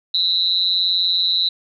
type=tone with amplitude modulation; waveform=sine; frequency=3951 Hz; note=B7; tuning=in tune; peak=-11 dBFS; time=0.14-1.49 s; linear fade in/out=5 ms; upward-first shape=sine; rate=179 Hz; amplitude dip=100%; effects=none